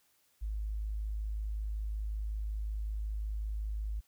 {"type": "tone", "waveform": "sine", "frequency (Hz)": 52.7, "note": "G#1", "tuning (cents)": 26, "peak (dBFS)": -33, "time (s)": [0.41, 4.01], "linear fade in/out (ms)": 20, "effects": ["white hiss -71 dBFS RMS until 4.07 s"]}